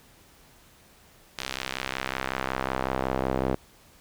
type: tone with band-pass filter sweep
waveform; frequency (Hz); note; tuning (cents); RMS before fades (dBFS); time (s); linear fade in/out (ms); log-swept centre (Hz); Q
sawtooth; 65.41; C2; 0; -30; 1.38-3.55; 5; 4000 to 460; 0.9
effects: pink hiss -56 dBFS RMS until 4 s